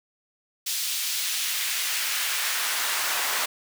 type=noise with high-pass filter sweep; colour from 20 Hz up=pink; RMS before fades=-27 dBFS; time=0.66-3.46 s; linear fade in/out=10 ms; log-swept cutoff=3900 to 960 Hz; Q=0.93; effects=none